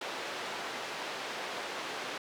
pink band-pass noise, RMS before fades -39 dBFS, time 0.01-2.18 s, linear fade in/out 5 ms, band 450 to 4100 Hz, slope 12 dB/octave, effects none

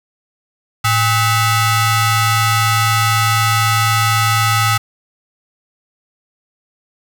sawtooth ring-modulated tone, 696 Hz, F5, 6 cents flat, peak -5 dBFS, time 0.84-4.78 s, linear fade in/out 10 ms, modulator 586 Hz, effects none

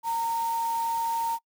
sine tone in noise, 920 Hz, A#5, 23 cents flat, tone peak -25 dBFS, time 0.03-1.39 s, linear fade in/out 50 ms, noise white, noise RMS -42 dBFS, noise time 0.03-1.39 s, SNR +14 dB, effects noise-tail reverb RT60 0.1 s tail -25 dB re dry

